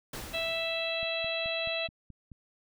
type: noise with exponential decay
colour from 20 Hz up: pink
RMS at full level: -38 dBFS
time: 0.13-1.28 s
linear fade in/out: 5 ms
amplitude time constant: 250 ms
type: harmonic tone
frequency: 659.3 Hz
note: E5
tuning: in tune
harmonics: 1 / 2 / 3 / 4 / 5 / 6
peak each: -34 / -46 / -43 / -34 / -39 / -37 dBFS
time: 0.33-1.88 s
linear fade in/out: 20 ms
type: click train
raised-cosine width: 5 ms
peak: -35 dBFS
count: 7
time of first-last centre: 1.03-2.318 s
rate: 4.66 Hz
effects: none